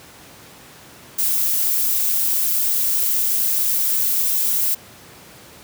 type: noise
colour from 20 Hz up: violet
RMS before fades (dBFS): -19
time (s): 1.18-4.75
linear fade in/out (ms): 10
effects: pink hiss -43 dBFS RMS until 5.63 s + high-pass 100 Hz 12 dB/octave